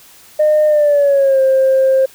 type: tone with pitch glide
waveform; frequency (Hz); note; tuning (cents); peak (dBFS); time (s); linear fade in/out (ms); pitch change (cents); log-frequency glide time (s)
sine; 609 to 530.2; D#5 to C5; -37 to +23; -7; 0.39-2.06; 10; -240; 0.67-1.41
effects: tanh soft clip ceiling -5 dBFS + white hiss -43 dBFS RMS until 2.14 s